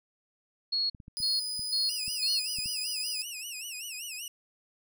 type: tone bursts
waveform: sine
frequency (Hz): 4326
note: C#8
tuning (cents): -43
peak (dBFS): -26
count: 4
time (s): 0.72-2.4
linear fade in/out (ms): 10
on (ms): 180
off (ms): 320
type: clicks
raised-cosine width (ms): 5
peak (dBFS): -34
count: 8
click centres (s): 0.948 / 1.002 / 1.081 / 1.203 / 1.594 / 2.08 / 2.587 / 2.659
type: tone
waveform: 35% pulse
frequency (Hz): 4978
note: D#8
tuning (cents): 0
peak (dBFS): -31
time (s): 1.17-3.22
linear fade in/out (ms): 0
type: tone with vibrato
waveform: 15% pulse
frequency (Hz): 2704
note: E7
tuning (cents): +43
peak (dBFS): -30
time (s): 1.89-4.28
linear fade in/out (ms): 2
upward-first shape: sine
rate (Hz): 5.2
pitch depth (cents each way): 160
effects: none